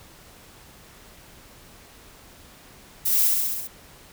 violet noise with echo, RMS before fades -22 dBFS, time 3.05-3.28 s, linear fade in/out 10 ms, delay 66 ms, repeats 6, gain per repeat -2 dB, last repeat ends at 3.676 s, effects pink hiss -49 dBFS RMS until 4.12 s

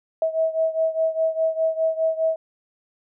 sine beating tone pair, 643 / 647.9 Hz, E5 / E5, -43 / -30 cents, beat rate 4.9 Hz, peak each -21 / -24 dBFS, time 0.22-2.36 s, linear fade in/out 2 ms, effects none

